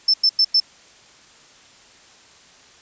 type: tone bursts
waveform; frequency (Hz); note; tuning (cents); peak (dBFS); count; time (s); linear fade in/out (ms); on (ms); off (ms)
sine; 5300; E8; +9; -12; 4; 0.08-0.601; 5; 59; 95
effects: white hiss -49 dBFS RMS until 2.81 s + resampled to 16000 Hz